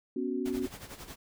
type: chord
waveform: sine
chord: B suspended second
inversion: none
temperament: just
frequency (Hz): 246.9 / 277.8 / 370.4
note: B3 / C#4 / F#4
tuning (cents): 0 / +4 / +2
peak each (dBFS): -34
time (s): 0.16-0.67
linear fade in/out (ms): 5
type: noise with tremolo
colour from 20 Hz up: pink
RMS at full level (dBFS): -43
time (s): 0.45-1.16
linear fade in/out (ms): 10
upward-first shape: sine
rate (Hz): 11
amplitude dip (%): 70
effects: none